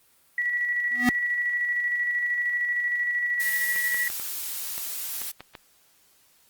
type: tone with tremolo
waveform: sine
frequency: 1940 Hz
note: B6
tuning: 31 cents flat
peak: -22 dBFS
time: 0.38-4.08 s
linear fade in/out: 2 ms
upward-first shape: square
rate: 13 Hz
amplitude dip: 30%
type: tone with exponential growth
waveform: square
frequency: 246.9 Hz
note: B3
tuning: in tune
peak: -16 dBFS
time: 0.91-1.09 s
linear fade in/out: 0 ms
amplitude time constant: 38 ms
type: noise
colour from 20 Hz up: blue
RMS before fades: -32 dBFS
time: 3.39-5.32 s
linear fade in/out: 20 ms
type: clicks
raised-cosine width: 0.3 ms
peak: -22 dBFS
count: 8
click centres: 3.76 / 3.945 / 4.101 / 4.198 / 4.779 / 5.217 / 5.406 / 5.552 s
effects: white hiss -61 dBFS RMS until 6.49 s + Opus 32 kbps